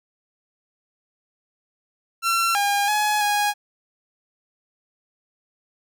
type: tone with pitch steps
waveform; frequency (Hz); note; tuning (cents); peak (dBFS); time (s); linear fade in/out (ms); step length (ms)
sawtooth; 1355 / 809 / 843 / 826; E6 / G#5 / G#5 / G#5; +47 / -46 / +26 / -10; -15; 2.22-3.54; 50; 330
effects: none